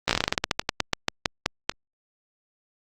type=slowing click train; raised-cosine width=0.2 ms; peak=-3 dBFS; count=21; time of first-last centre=0.08-1.695 s; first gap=14 ms; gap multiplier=1.16; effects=Opus 32 kbps